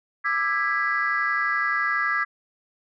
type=chord; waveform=sine; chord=E dominant seventh; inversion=third; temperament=just; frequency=1186.7 / 1318.5 / 1648.1 / 1977.8 Hz; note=D6 / E6 / G#6 / B6; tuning=+18 / 0 / -14 / +2 cents; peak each=-27 / -28 / -24 / -26 dBFS; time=0.24-2.25 s; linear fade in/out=20 ms; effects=tanh soft clip ceiling -13 dBFS